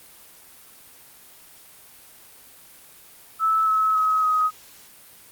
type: tone with pitch steps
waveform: sine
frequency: 1308 / 1291.5 / 1275.2 / 1259.1 Hz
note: E6 / E6 / D#6 / D#6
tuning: -14 / -36 / +42 / +20 cents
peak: -17 dBFS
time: 3.39-4.51 s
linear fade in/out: 50 ms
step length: 280 ms
effects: white hiss -48 dBFS RMS until 5.31 s + Opus 32 kbps